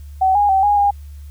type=tone with pitch steps; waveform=sine; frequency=759 / 821 / 770 / 823 / 811 Hz; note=F#5 / G#5 / G5 / G#5 / G#5; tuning=+44 / -20 / -31 / -16 / -41 cents; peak=-11 dBFS; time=0.21-0.91 s; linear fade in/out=10 ms; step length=140 ms; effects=added 72 Hz sine -32 dBFS peak until 1.3 s + white hiss -55 dBFS RMS until 1.3 s